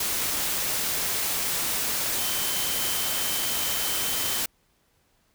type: tone in noise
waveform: sine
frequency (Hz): 3084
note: G7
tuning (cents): -29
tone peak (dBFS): -35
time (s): 2.18-4.41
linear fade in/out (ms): 5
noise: white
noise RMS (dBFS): -27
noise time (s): 0-4.46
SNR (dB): -11
effects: pink hiss -67 dBFS RMS until 5.34 s